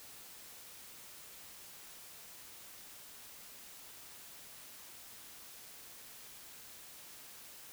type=silence; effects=white hiss -53 dBFS RMS until 7.72 s